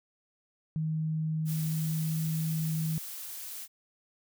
sine tone with pitch glide, 157.5 to 159.05 Hz, D#3 to D#3, +21 to +38 cents, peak -28 dBFS, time 0.76-2.98 s, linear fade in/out 0 ms, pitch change +17 cents, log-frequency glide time 1.39-2.24 s
blue noise, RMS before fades -41 dBFS, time 1.45-3.68 s, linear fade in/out 50 ms
effects none

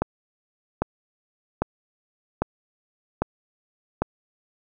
click train, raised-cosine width 1 ms, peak -7 dBFS, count 6, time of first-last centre 0.02-4.02 s, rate 1.25 Hz, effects none

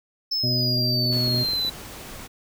triangle exponential sweep, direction down, 5280 to 3951 Hz, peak -21 dBFS, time 0.31-1.7 s, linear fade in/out 10 ms
harmonic tone, 123.47 Hz, B2, in tune, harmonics 1 / 2 / 3 / 5, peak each -24 / -29 / -35 / -35 dBFS, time 0.43-1.44 s, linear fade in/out 10 ms
clicks, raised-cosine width 2 ms, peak -24 dBFS, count 12, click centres 1.058 / 1.103 / 1.168 / 1.278 / 1.346 / 1.38 / 1.413 / 1.448 / 1.487 / 1.534 / 1.649 / 1.681 s
pink noise, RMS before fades -39 dBFS, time 1.11-2.28 s, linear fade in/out 20 ms
effects none

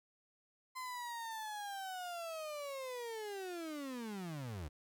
35% pulse linear sweep, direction down, 1035 to 68.1 Hz, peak -40 dBFS, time 0.75-4.69 s, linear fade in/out 20 ms, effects none

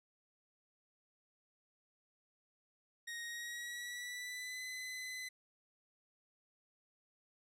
sawtooth tone with pitch glide, 1873 to 2019 Hz, A#6 to B6, +8 to +38 cents, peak -39 dBFS, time 3.07-5.29 s, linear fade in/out 10 ms, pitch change +130 cents, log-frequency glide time 3.25-4.63 s, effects low-pass 12000 Hz 12 dB/octave

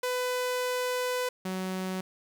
sawtooth tone pair in turn, 500 / 186.9 Hz, B4 / F#3, +21 / +18 cents, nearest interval octave + perfect fourth, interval 1703 cents, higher first, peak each -24 / -27 dBFS, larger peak first, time 0.03-1.29 / 1.45-2.01 s, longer first, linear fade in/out 5 ms, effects none

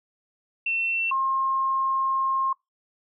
sine tone pair in turn, 2699 / 1067.7 Hz, E7 / C6, +40 / +35 cents, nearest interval octave + major third, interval 1605 cents, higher first, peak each -23 / -21 dBFS, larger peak second, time 0.66-1.11 / 1.11-2.53 s, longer second, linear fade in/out 5 ms, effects noise-tail reverb RT60 0.2 s tail -26 dB re dry

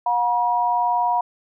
sine tone pair together, 719.2 / 960 Hz, F#5 / B5, -49 / -49 cents, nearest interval perfect fourth, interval 500 cents, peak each -21 / -19 dBFS, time 0.06-1.21 s, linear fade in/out 5 ms, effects none

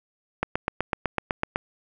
click train, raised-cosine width 0.5 ms, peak -8 dBFS, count 10, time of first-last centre 0.43-1.559 s, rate 7.97 Hz, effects none

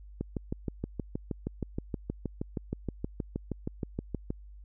click train, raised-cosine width 3 ms, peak -19 dBFS, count 27, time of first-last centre 0.21-4.304 s, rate 6.35 Hz, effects added 50 Hz sine -46 dBFS peak until 4.64 s

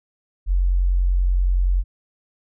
sine tone, 45.18 Hz, F#1, 40 cents flat, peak -15 dBFS, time 0.46-1.84 s, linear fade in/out 50 ms, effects none

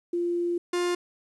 sine / 45% pulse tone pair in turn, 346.9 / 353 Hz, F4 / F4, -12 / +19 cents, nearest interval unison, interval 31 cents, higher second, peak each -24 dBFS, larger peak neither, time 0.13-0.58 / 0.73-0.95 s, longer first, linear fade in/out 5 ms, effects resampled to 24000 Hz + 10-bit

